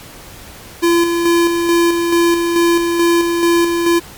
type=tone with tremolo; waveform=square; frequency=340.7 Hz; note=F4; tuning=43 cents flat; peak=-10 dBFS; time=0.82-4 s; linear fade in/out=20 ms; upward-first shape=square; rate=2.3 Hz; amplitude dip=40%; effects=pink hiss -36 dBFS RMS until 4.17 s + MP3 96 kbps